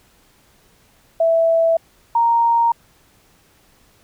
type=tone pair in turn; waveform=sine; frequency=659.3 / 931 Hz; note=E5 / A#5; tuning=0 / -2 cents; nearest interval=tritone; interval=598 cents; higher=second; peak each=-12 dBFS; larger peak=neither; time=1.2-1.77 / 2.15-2.72 s; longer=neither; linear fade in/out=5 ms; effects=pink hiss -55 dBFS RMS until 4.03 s